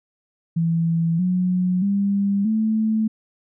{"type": "tone with pitch steps", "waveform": "sine", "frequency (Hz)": [165.9, 181.96, 199.58, 218.9], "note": ["E3", "F#3", "G3", "A3"], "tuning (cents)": [11, -29, 31, -9], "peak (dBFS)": -17, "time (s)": [0.56, 3.08], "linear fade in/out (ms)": 10, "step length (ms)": 630, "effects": []}